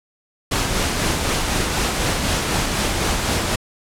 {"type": "noise with tremolo", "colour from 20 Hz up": "pink", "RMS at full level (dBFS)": -19, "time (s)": [0.51, 3.56], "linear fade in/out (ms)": 10, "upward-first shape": "sine", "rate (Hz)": 4, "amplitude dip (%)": 30, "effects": ["low-pass 10000 Hz 12 dB/octave"]}